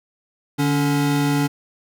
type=tone pair together; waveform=square; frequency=146.83 / 282.5 Hz; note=D3 / C#4; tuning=0 / +33 cents; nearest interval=major seventh; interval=1133 cents; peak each=-21 / -20 dBFS; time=0.58-1.48 s; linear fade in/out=20 ms; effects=none